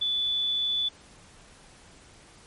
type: tone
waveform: sine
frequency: 3470 Hz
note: A7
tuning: 25 cents flat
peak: -24 dBFS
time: 0.01-0.89 s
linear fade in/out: 10 ms
effects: pink hiss -53 dBFS RMS until 2.46 s + MP3 48 kbps